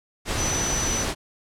sine tone in noise, 5990 Hz, F#8, 20 cents sharp, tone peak -25 dBFS, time 0.36-1.06 s, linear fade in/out 50 ms, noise pink, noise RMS -26 dBFS, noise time 0.25-1.15 s, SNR -2 dB, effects low-pass 9000 Hz 12 dB/octave

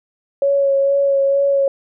sine tone with vibrato, 554.4 Hz, C#5, in tune, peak -12 dBFS, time 0.42-1.68 s, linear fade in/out 2 ms, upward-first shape sine, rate 2.2 Hz, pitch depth 17 cents each way, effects none

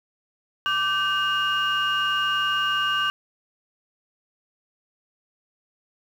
sine tone cluster, 1173 / 1544 / 2847 Hz, D6 / G6 / F7, -2 / -27 / +33 cents, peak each -24 dBFS, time 0.66-3.1 s, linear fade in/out 0 ms, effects tanh soft clip ceiling -15 dBFS + 8-bit

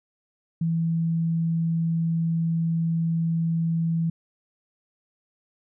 sine tone, 165 Hz, E3, 2 cents sharp, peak -21 dBFS, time 0.61-4.1 s, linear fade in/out 5 ms, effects none

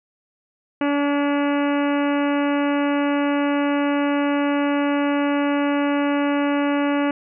harmonic tone with a mistuned harmonic, 286.7 Hz, D4, 42 cents flat, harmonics 1 / 2 / 3 / 4 / 5 / 6 / 7 / 8 / 9 / 10, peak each -19 / -25 / -29 / -31 / -33 / -35 / -36 / -37 / -38 / -39 dBFS, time 0.81-7.11 s, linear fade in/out 2 ms, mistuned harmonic 6, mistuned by -19 cents, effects none

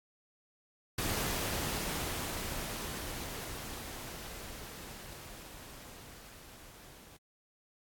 pink noise with level ramp, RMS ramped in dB -33 to -55 dBFS, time 0.98-7.17 s, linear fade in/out 5 ms, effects AAC 64 kbps

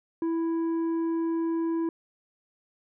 sine tone with tanh clipping, 330 Hz, E4, 2 cents sharp, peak -26 dBFS, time 0.22-1.89 s, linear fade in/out 2 ms, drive 6 dB, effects none

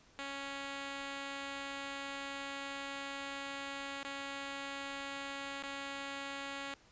5% pulse tone with dropouts, 277.2 Hz, C#4, in tune, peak -29 dBFS, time 0.19-6.74 s, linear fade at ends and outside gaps 0 ms, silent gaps 4.032-4.048 / 5.626-5.636 s, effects pink hiss -64 dBFS RMS until 6.91 s + resampled to 16000 Hz

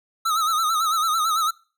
square tone with vibrato, 1285 Hz, E6, 45 cents flat, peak -20 dBFS, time 0.25-1.51 s, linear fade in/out 10 ms, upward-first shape sine, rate 9 Hz, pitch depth 84 cents each way, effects noise-tail reverb RT60 0.4 s tail -25 dB re dry

